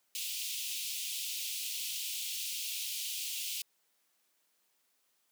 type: high-pass noise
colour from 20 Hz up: pink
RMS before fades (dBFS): -38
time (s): 0.15-3.62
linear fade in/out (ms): 2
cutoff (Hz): 2600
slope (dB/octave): 48
effects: white hiss -75 dBFS RMS until 5.31 s + high-pass 200 Hz 12 dB/octave